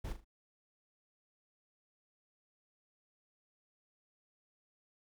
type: noise with echo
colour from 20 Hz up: brown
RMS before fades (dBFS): -38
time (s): 0.04-0.13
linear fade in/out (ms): 10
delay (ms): 39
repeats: 3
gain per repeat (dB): -9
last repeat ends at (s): 0.247
effects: none